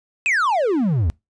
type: exponential sweep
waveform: triangle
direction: down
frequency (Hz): 2633 to 73.3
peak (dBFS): -14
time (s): 0.26-1.1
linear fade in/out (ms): 0
effects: noise-tail reverb RT60 0.2 s tail -23 dB re dry + resampled to 22050 Hz